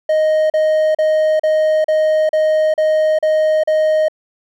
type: tone bursts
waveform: triangle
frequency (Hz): 622.3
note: D#5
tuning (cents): 0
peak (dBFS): -9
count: 9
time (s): 0.09-4.084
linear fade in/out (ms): 5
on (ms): 410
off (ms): 38
effects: none